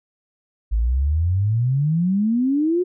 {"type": "exponential sweep", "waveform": "sine", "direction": "up", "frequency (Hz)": [51.91, 370], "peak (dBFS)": -16, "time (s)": [0.71, 2.84], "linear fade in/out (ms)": 20, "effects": []}